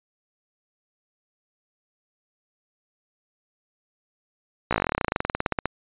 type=slowing click train; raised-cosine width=0.5 ms; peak=-7 dBFS; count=27; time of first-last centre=4.71-5.657 s; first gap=16 ms; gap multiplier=1.06; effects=resampled to 8000 Hz